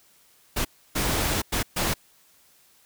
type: noise bursts at uneven times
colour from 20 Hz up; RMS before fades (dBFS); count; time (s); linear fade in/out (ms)
pink; -25; 4; 0.56-0.65 / 0.95-1.42 / 1.52-1.63 / 1.76-1.94; 10
effects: white hiss -59 dBFS RMS until 2.85 s